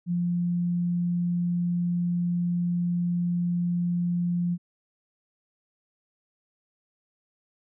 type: tone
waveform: sine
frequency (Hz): 174.61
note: F3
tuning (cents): 0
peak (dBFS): -23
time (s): 0.06-4.58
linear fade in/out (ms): 50
effects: none